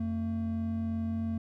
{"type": "tone pair together", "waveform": "triangle", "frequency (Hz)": [89.53, 225.6], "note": ["F2", "A3"], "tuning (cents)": [44, 44], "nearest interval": "octave + major third", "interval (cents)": 1600, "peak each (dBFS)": [-33, -29], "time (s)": [0, 1.38], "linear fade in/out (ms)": 5, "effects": []}